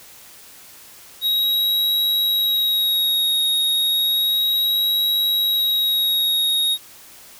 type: tone with vibrato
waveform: square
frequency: 3800 Hz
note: A#7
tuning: 33 cents sharp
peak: -17 dBFS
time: 1.21-6.78 s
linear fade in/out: 50 ms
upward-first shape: sine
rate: 0.32 Hz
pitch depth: 22 cents each way
effects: white hiss -44 dBFS RMS until 7.39 s